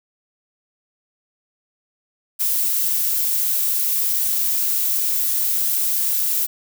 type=noise; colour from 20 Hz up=violet; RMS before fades=-20 dBFS; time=2.39-6.47 s; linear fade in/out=20 ms; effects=none